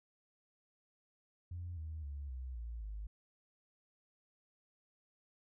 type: tone with pitch steps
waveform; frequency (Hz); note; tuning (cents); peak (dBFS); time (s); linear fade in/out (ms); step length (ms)
sine; 87.31 / 78.69 / 70.92 / 63.91 / 57.6 / 51.91; F2 / D#2 / C#2 / C2 / A#1 / G#1; 0 / +20 / +40 / -40 / -20 / 0; -40; 1.51-3.07; 5; 260
effects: tanh soft clip ceiling -36 dBFS